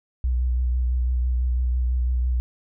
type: tone with vibrato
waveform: sine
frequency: 61.9 Hz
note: B1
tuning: 5 cents sharp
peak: -19 dBFS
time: 0.24-2.4 s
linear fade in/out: 0 ms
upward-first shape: sine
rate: 6 Hz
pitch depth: 28 cents each way
effects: none